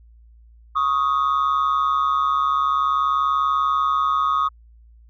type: tone pair together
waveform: sine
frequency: 1108.7 / 1249.2 Hz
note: C#6 / D#6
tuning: 0 / +7 cents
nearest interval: major second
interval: 207 cents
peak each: -19 / -17 dBFS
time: 0.75-4.49 s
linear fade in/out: 20 ms
effects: tanh soft clip ceiling -14 dBFS + added 57 Hz sine -46 dBFS peak until 5.09 s